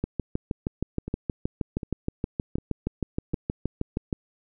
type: two click trains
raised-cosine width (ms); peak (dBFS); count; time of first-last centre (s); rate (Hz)
3; -20 / -13; 4 / 27; 1.08-3.336 / 0.04-4.128; 1.33 / 6.36
effects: none